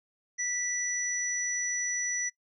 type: tone pair together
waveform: sine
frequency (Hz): 1967 / 5894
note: B6 / F#8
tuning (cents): -7 / -8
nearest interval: octave + perfect fifth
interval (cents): 1899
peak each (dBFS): -34 / -30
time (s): 0.38-2.3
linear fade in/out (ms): 20
effects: noise-tail reverb RT60 0.1 s tail -19 dB re dry